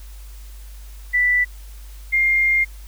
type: tone pair in turn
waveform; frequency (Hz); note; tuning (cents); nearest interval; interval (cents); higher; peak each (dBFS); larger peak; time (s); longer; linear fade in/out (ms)
sine; 1975.5 / 2116; B6 / C7; 0 / +19; minor second; 119; second; -14; neither; 1.13-1.45 / 2.12-2.65; second; 20
effects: added 50 Hz sine -35 dBFS peak until 2.87 s + white hiss -49 dBFS RMS until 2.87 s